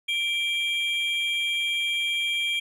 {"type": "tone pair together", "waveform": "triangle", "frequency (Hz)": [2349, 3234], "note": ["D7", "G#7"], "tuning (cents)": [0, -47], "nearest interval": "tritone", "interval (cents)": 553, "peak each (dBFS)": -25, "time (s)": [0.08, 2.6], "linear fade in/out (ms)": 10, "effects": []}